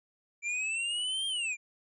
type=linear two-way sweep; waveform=square; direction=up then down; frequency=2340 to 3213 to 2340 Hz; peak=-31 dBFS; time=0.42-1.57 s; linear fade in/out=50 ms; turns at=1.27 s; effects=resampled to 24000 Hz